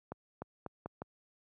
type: accelerating click train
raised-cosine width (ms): 1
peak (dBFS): -26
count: 5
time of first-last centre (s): 0.12-1.019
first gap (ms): 300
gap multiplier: 0.81
effects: high-pass 80 Hz 12 dB/octave